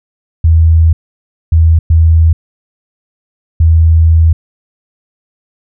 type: tone bursts at uneven times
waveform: sine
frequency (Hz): 81.3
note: E2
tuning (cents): -23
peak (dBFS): -3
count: 4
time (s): 0.44-0.93 / 1.52-1.79 / 1.9-2.33 / 3.6-4.33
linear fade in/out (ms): 5
effects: none